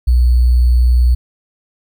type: tone with sample-and-hold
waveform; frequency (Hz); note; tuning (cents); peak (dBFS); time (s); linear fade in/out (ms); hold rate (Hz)
sine; 61.2; B1; -15; -7; 0.07-1.15; 10; 4410
effects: none